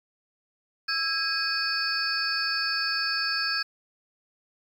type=tone cluster; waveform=sine; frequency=1324 / 1633 / 2506 / 4516 / 5120 Hz; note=E6 / G#6 / D#7 / C#8 / D#8; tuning=+7 / -30 / +12 / +31 / +49 cents; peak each=-34 / -29 / -35 / -29 / -31 dBFS; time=0.88-3.63 s; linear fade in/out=10 ms; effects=tanh soft clip ceiling -14 dBFS + 9-bit